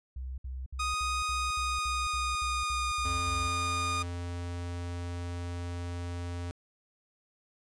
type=tone bursts; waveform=sine; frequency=64.5 Hz; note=C2; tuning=24 cents flat; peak=-35 dBFS; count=12; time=0.16-3.482 s; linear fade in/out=5 ms; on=220 ms; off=62 ms
type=tone with pitch glide; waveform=sawtooth; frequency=1244.5 to 1223.8 Hz; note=D#6 to D#6; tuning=0 to -29 cents; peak=-26 dBFS; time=0.79-4.03 s; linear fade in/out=10 ms; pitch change=-29 cents; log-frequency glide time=1.31-2.91 s
type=tone; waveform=square; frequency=87.31 Hz; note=F2; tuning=in tune; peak=-35 dBFS; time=3.05-6.51 s; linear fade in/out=0 ms
effects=resampled to 22050 Hz